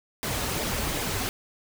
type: noise with flanger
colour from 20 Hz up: pink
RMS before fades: -29 dBFS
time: 0.23-1.29 s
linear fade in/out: 0 ms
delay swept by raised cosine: 0.69 to 6.29 ms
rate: 2.6 Hz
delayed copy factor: -0.55
effects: none